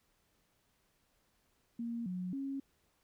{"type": "tone with pitch steps", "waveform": "sine", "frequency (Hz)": [233.6, 181.7, 273.4], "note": ["A#3", "F#3", "C#4"], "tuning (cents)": [4, -31, -24], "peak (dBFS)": -36, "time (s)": [1.79, 2.6], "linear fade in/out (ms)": 5, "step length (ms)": 270, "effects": ["pink hiss -75 dBFS RMS until 3.03 s"]}